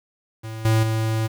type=tone with level steps; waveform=square; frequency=111 Hz; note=A2; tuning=16 cents sharp; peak=-30 / -16 / -21 dBFS; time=0.43-1.28 s; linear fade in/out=20 ms; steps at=0.65 / 0.83 s; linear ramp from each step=2 ms; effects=8-bit